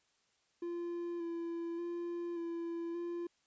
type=tone with vibrato; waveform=triangle; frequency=341 Hz; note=F4; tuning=41 cents flat; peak=-35 dBFS; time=0.62-3.27 s; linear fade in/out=5 ms; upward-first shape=square; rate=0.86 Hz; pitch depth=19 cents each way; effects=white hiss -75 dBFS RMS until 3.46 s + resampled to 16000 Hz